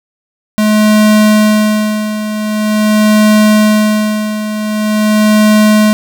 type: tone with tremolo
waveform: square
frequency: 213.2 Hz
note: G#3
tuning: 46 cents sharp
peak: -5 dBFS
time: 0.58-5.93 s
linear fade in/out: 0 ms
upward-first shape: sine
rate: 0.45 Hz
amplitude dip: 70%
effects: none